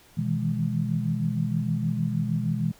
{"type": "chord", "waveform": "sine", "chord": "E major seventh", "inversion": "second", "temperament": "equal with one note detuned", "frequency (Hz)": [123.47, 158.37, 164.81, 207.7], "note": ["B2", "D#3", "E3", "G#3"], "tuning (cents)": [0, 31, 0, 0], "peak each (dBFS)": -29, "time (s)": [0.17, 2.72], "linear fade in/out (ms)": 10, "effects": ["pink hiss -55 dBFS RMS until 2.79 s"]}